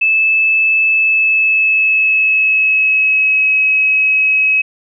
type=tone with pitch glide; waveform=sine; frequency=2618 to 2558 Hz; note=E7 to D#7; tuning=-13 to +47 cents; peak=-9 dBFS; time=0.01-4.62 s; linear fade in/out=10 ms; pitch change=-40 cents; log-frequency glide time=0.9-3.5 s; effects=none